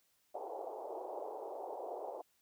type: band-pass noise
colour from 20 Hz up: white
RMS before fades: -44 dBFS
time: 0.34-2.22 s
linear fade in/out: 10 ms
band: 370 to 850 Hz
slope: 48 dB/octave
effects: white hiss -75 dBFS RMS until 2.41 s